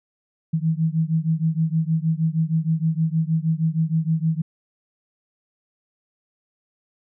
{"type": "beating tone pair", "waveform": "sine", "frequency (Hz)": [158.3, 164.7], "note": ["D#3", "E3"], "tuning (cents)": [30, -1], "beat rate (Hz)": 6.4, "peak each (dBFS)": [-21, -22], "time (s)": [0.53, 4.42], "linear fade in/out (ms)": 10, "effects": []}